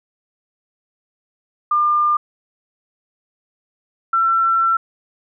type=tone pair in turn; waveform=sine; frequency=1200 / 1347 Hz; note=D6 / E6; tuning=+37 / +37 cents; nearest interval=major second; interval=200 cents; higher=second; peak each=-13 dBFS; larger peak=neither; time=1.71-2.17 / 4.13-4.77 s; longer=second; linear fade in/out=5 ms; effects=none